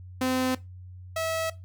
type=tone pair in turn; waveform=sawtooth; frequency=257.3 / 648.4 Hz; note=C4 / E5; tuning=-29 / -29 cents; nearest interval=octave + major third; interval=1600 cents; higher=second; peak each=-20 / -23 dBFS; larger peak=first; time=0.21-0.55 / 1.16-1.5 s; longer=neither; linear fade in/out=5 ms; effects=noise-tail reverb RT60 0.2 s tail -17 dB re dry + added 91 Hz sine -41 dBFS peak until 1.64 s